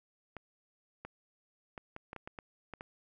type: clicks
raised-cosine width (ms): 0.5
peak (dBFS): -28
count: 10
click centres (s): 0.367 / 1.05 / 1.778 / 1.964 / 2.131 / 2.163 / 2.275 / 2.388 / 2.737 / 2.809
effects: none